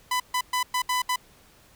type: tone bursts at uneven times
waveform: sawtooth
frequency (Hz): 1000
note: B5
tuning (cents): +21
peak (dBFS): -19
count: 6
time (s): 0.11-0.2 / 0.34-0.41 / 0.53-0.63 / 0.74-0.82 / 0.89-1.02 / 1.09-1.16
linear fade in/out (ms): 5
effects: pink hiss -56 dBFS RMS until 1.75 s